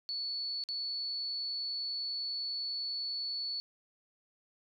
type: tone with dropouts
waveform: sine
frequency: 4435 Hz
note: C#8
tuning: in tune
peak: -34 dBFS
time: 0.09-3.6 s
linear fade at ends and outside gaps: 0 ms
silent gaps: 0.638-0.688 s
effects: none